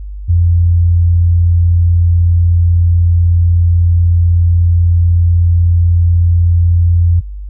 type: tone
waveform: sine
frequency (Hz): 86.2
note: F2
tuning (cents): -22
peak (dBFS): -6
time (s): 0.28-7.21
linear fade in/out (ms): 20
effects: added 50 Hz sine -22 dBFS peak until 7.49 s